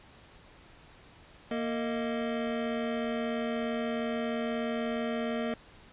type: tone cluster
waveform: square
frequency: 234.3 / 456.6 / 626 Hz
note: A#3 / A#4 / D#5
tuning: +9 / -36 / +10 cents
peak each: -33 / -37 / -37 dBFS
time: 1.51-5.54 s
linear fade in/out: 2 ms
effects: pink hiss -55 dBFS RMS until 5.92 s + resampled to 8000 Hz